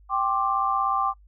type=chord; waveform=sine; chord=G suspended fourth; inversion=none; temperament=equal with one note detuned; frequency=784 / 1058.1 / 1174.7 Hz; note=G5 / C6 / D6; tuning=0 / +19 / 0 cents; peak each=-26 / -27 / -24 dBFS; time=0.09-1.14 s; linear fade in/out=50 ms; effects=noise-tail reverb RT60 0.1 s tail -23 dB re dry + added 50 Hz sine -50 dBFS peak until 1.27 s